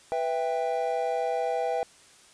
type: chord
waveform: triangle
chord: E minor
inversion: second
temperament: just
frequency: 494.4 / 659.3 / 791.1 Hz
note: B4 / E5 / G5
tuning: +2 / 0 / +16 cents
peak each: -28 dBFS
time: 0.12-1.83 s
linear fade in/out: 0 ms
effects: white hiss -55 dBFS RMS until 2.33 s + resampled to 22050 Hz